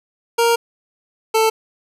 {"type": "tone pair in turn", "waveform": "25% pulse", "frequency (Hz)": [466.2, 442.8], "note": ["A#4", "A4"], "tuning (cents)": [0, 11], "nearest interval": "minor second", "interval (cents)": 89, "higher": "first", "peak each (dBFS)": -9, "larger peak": "neither", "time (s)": [[0.38, 0.56], [1.34, 1.5]], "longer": "first", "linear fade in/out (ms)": 10, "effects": ["resampled to 32000 Hz", "8-bit"]}